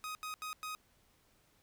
sawtooth tone bursts at uneven times, 1254 Hz, D#6, 13 cents sharp, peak -36 dBFS, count 4, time 0.04-0.15 / 0.23-0.34 / 0.42-0.53 / 0.63-0.75 s, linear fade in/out 0 ms, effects pink hiss -70 dBFS RMS until 1.62 s

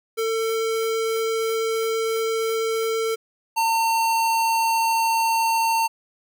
square tone pair in turn, 448.5 / 906.9 Hz, A4 / A#5, +33 / -48 cents, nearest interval octave, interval 1219 cents, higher second, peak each -22 / -19 dBFS, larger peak second, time 0.17-3.16 / 3.56-5.88 s, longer first, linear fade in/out 20 ms, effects none

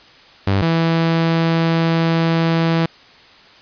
sawtooth tone pair in turn, 98 / 164.82 Hz, G2 / E3, 0 / 0 cents, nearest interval major sixth, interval 900 cents, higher second, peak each -10 dBFS, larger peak neither, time 0.47-0.62 / 0.62-2.86 s, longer second, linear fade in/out 5 ms, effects white hiss -45 dBFS RMS until 3.61 s + resampled to 11025 Hz

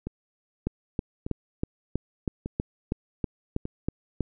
two click trains, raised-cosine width 3 ms, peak -13 / -19 dBFS, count 12 / 4, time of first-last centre 0.67-4.207 / 0.07-3.654 s, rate 3.11 / 0.837 Hz, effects none

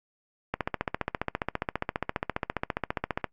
click train, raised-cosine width 0.5 ms, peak -12 dBFS, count 41, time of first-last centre 0.54-3.243 s, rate 14.8 Hz, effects noise-tail reverb RT60 0.1 s tail -23 dB re dry + Opus 48 kbps

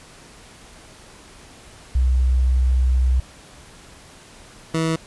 sine / 20% pulse tone pair in turn, 63.6 / 161.98 Hz, C2 / E3, -48 / -30 cents, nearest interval octave + major third, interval 1618 cents, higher second, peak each -14 dBFS, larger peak neither, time 1.95-3.2 / 4.74-4.96 s, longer first, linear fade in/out 5 ms, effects pink hiss -45 dBFS RMS until 5.06 s + resampled to 24000 Hz

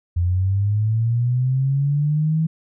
sine linear sweep, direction up, 85.3 to 161.8 Hz, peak -16 dBFS, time 0.16-2.47 s, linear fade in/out 10 ms, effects none

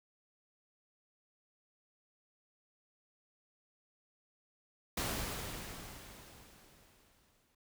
pink noise with exponential decay, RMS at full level -35 dBFS, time 4.97-7.55 s, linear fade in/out 5 ms, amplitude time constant 560 ms, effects none

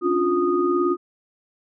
sine tone cluster, 276.9 / 295.6 / 353.9 / 1237 Hz, C#4 / D4 / F4 / D#6, -2 / +11 / +23 / -10 cents, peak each -27 / -28 / -19 / -25 dBFS, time 0.01-0.97 s, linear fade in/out 50 ms, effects none

